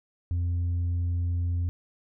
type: tone with tanh clipping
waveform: sine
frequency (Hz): 87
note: F2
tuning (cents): -6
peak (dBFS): -25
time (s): 0.31-1.69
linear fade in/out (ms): 0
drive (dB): 2
effects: none